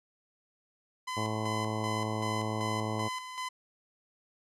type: tone with tremolo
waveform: sawtooth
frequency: 1016 Hz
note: B5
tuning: 49 cents sharp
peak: -30 dBFS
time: 1.07-3.49 s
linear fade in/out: 10 ms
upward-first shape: square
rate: 2.6 Hz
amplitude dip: 55%
type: harmonic tone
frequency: 108.7 Hz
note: A2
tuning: 21 cents flat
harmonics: 1 / 2 / 3 / 4 / 5 / 6 / 7 / 8 / 9 / 10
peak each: -35 / -38 / -40 / -41 / -42 / -43 / -43 / -44 / -45 / -45 dBFS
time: 1.16-3.09 s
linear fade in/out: 20 ms
effects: low-pass 9000 Hz 12 dB/octave